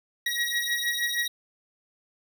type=beating tone pair; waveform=25% pulse; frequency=1900 / 1906.4 Hz; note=A#6 / A#6; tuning=+33 / +38 cents; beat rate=6.4 Hz; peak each=-25 dBFS; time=0.26-1.28 s; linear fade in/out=5 ms; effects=none